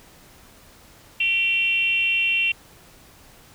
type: tone with frequency modulation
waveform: sine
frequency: 2732 Hz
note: F7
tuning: 39 cents flat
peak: -18 dBFS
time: 1.2-2.52 s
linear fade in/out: 5 ms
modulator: 388 Hz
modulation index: 0.62
effects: pink hiss -50 dBFS RMS until 3.54 s